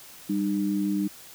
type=tone pair together; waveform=sine; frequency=196.93 / 303.9 Hz; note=G3 / D#4; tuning=+8 / -41 cents; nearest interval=minor sixth; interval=751 cents; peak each=-26 dBFS; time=0.29-1.08 s; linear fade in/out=10 ms; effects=white hiss -47 dBFS RMS until 1.34 s

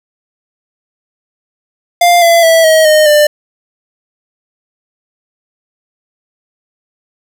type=tone with pitch steps; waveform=square; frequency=698.5 / 676.7 / 655.5 / 635 / 615.1 / 595.9 Hz; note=F5 / E5 / E5 / D#5 / D#5 / D5; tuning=0 / +45 / -10 / +35 / -20 / +25 cents; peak=-5 dBFS; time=2.01-3.27 s; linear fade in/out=5 ms; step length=210 ms; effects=7-bit

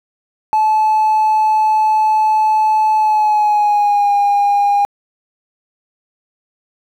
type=tone with pitch glide; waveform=triangle; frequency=865 to 811.7 Hz; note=A5 to G#5; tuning=-30 to -40 cents; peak=-7 dBFS; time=0.53-4.85 s; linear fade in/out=0 ms; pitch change=-110 cents; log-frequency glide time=2.96-4.13 s; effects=tanh soft clip ceiling -6 dBFS + 8-bit

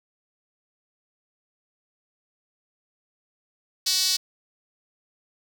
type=tone with high-pass filter; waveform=sawtooth; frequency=375.5 Hz; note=F#4; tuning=26 cents sharp; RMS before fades=-23 dBFS; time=3.86-4.17 s; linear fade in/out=10 ms; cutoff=4600 Hz; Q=3.4; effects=none

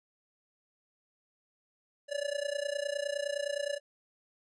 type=tone with amplitude modulation; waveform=square; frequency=575 Hz; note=D5; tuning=37 cents flat; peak=-29 dBFS; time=2.08-3.8 s; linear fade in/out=50 ms; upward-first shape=sine; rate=29.7 Hz; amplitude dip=90%; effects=resampled to 22050 Hz

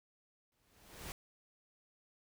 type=noise with exponential growth; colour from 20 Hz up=pink; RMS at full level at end=-43 dBFS; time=0.52-1.12 s; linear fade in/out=1 ms; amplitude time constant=130 ms; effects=none

